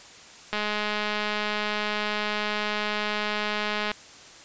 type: click train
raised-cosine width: 0.3 ms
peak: -12 dBFS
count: 712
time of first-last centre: 0.53-3.916 s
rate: 210 Hz
effects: white hiss -47 dBFS RMS until 4.44 s + resampled to 16000 Hz